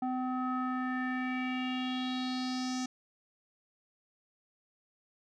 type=tone with low-pass filter sweep; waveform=square; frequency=255 Hz; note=C4; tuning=44 cents flat; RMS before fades=-34 dBFS; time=0.02-2.86 s; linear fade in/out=5 ms; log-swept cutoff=910 to 6200 Hz; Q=4.1; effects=none